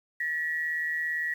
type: tone pair together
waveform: sine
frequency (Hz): 1761.3 / 1919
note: A6 / A#6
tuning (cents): +1 / +50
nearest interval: minor second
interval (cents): 149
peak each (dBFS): -35 / -28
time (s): 0.2-1.34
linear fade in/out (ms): 5
effects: 9-bit